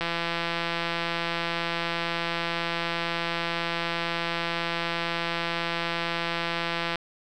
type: click train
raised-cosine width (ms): 0.3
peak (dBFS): -12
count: 1175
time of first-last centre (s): 0.01-6.957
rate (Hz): 169
effects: none